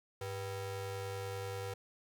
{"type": "ring-modulated tone", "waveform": "35% pulse", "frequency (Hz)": 293.7, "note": "D4", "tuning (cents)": 0, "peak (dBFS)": -34, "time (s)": [0.21, 1.74], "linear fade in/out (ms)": 5, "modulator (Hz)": 192, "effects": []}